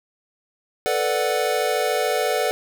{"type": "chord", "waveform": "square", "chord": "B minor seventh", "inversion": "third", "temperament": "equal", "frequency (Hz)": [440, 493.9, 587.3, 740], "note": ["A4", "B4", "D5", "F#5"], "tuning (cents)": [0, 0, 0, 0], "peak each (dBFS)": -26, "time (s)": [0.86, 2.51], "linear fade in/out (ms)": 0, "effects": []}